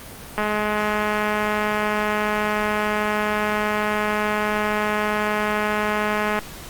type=click train; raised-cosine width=0.5 ms; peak=-8 dBFS; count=1269; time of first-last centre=0.38-6.389 s; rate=211 Hz; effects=pink hiss -38 dBFS RMS until 6.69 s + Opus 32 kbps